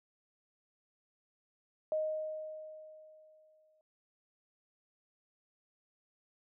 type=tone with exponential decay; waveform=sine; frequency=622.3 Hz; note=D#5; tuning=in tune; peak=-29 dBFS; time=1.92-3.81 s; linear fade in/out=1 ms; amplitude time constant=410 ms; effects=none